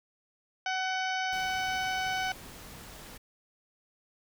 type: harmonic tone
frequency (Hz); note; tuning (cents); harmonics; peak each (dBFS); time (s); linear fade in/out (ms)
751; F#5; +26; 1 / 2 / 3 / 4 / 5 / 6 / 7 / 8; -32 / -34 / -38 / -39 / -47 / -47 / -46 / -46; 0.66-2.32; 2
type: noise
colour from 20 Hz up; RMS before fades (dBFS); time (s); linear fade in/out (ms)
pink; -47; 1.32-3.18; 10
effects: none